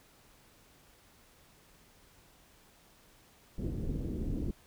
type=low-pass noise; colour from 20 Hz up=pink; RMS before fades=-35 dBFS; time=3.58-4.51 s; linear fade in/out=2 ms; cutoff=380 Hz; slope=24 dB/octave; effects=pink hiss -62 dBFS RMS until 4.66 s